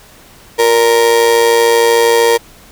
35% pulse tone with amplitude modulation, 466.2 Hz, A#4, in tune, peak -3 dBFS, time 0.58-2.38 s, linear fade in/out 20 ms, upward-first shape sine, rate 113 Hz, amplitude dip 60%, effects pink hiss -41 dBFS RMS until 2.71 s

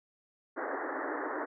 pink band-pass noise, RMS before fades -36 dBFS, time 0.56-1.46 s, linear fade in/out 20 ms, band 270 to 1900 Hz, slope 96 dB/octave, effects none

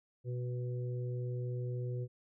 harmonic tone, 123.47 Hz, B2, in tune, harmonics 1 / 3 / 4, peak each -35 / -45 / -47 dBFS, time 0.24-2.08 s, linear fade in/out 50 ms, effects none

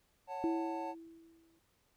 triangle chord, F# minor, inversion second, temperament just, 555 / 740 / 888 Hz, C#5 / F#5 / A5, +2 / 0 / +16 cents, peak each -43 / -43 / -39 dBFS, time 0.27-0.95 s, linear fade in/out 50 ms
sine tone with exponential decay, 329.6 Hz, E4, in tune, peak -29 dBFS, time 0.44-1.59 s, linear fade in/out 0 ms, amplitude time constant 250 ms
effects pink hiss -74 dBFS RMS until 1.96 s

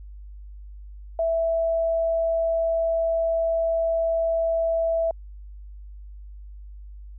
sine tone, 659.3 Hz, E5, in tune, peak -20 dBFS, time 1.19-5.11 s, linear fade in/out 2 ms, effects added 50 Hz sine -38 dBFS peak until 7.18 s

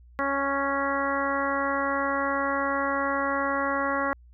harmonic tone, 277.2 Hz, C#4, in tune, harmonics 1 / 2 / 3 / 4 / 5 / 6 / 7, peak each -32 / -30 / -34 / -29 / -32 / -34 / -34 dBFS, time 0.19-4.13 s, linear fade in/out 0 ms, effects added 60 Hz sine -49 dBFS peak until 4.33 s

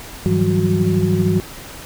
sine tone cluster, 100.8 / 160.2 / 178.2 / 190.9 / 367.5 Hz, G2 / E3 / F3 / G3 / F#4, +49 / -49 / +35 / -46 / -12 cents, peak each -20 dBFS, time 0.26-1.4 s, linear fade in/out 0 ms, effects pink hiss -35 dBFS RMS until 1.85 s

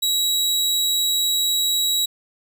sawtooth tone, 3872 Hz, B7, 35 cents flat, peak -15 dBFS, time 0.02-2.06 s, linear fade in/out 10 ms, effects none

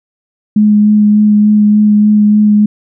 sine tone with vibrato, 210 Hz, G#3, 19 cents sharp, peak -4 dBFS, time 0.56-2.66 s, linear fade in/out 5 ms, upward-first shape sine, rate 3.4 Hz, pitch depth 12 cents each way, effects none

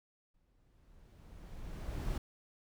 brown noise with exponential growth, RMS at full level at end -34 dBFS, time 0.34-2.18 s, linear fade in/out 5 ms, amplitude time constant 400 ms, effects none

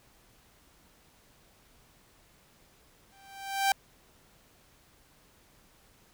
sawtooth tone with exponential growth, 784 Hz, G5, in tune, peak -17 dBFS, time 3.12-3.72 s, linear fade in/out 2 ms, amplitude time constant 130 ms, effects pink hiss -62 dBFS RMS until 6.13 s

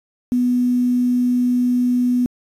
sine tone with quantisation, 246.9 Hz, B3, in tune, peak -14 dBFS, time 0.32-2.26 s, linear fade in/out 0 ms, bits 7, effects resampled to 32000 Hz

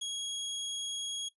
sawtooth tone, 3310 Hz, G#7, 6 cents flat, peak -31 dBFS, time 0.01-1.29 s, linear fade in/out 10 ms, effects noise-tail reverb RT60 0.1 s tail -18 dB re dry + resampled to 24000 Hz

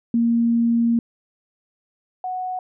sine tone pair in turn, 233.1 / 738.5 Hz, A#3 / F#5, 0 / -3 cents, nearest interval octave + minor sixth, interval 1997 cents, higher second, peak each -15 / -24 dBFS, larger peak first, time 0.14-0.99 / 2.24-2.59 s, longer first, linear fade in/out 2 ms, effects none

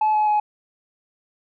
sine tone with pitch steps, 860 / 851.1 / 842.3 Hz, A5 / G#5 / G#5, -40 / +42 / +24 cents, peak -14 dBFS, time 0.01-0.4 s, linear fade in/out 5 ms, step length 130 ms, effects tanh soft clip ceiling -14 dBFS

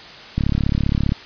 click train, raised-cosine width 5 ms, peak -6 dBFS, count 27, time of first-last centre 0.38-1.121 s, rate 35.1 Hz, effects white hiss -38 dBFS RMS until 1.25 s + resampled to 11025 Hz

